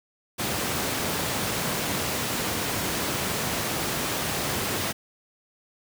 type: high-pass noise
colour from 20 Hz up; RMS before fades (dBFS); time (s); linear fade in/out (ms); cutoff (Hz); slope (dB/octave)
pink; -28; 0.38-4.93; 20; 110; 12
effects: none